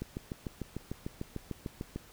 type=click train; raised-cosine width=3 ms; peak=-23 dBFS; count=14; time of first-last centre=0.02-1.96 s; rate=6.7 Hz; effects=pink hiss -56 dBFS RMS until 2.12 s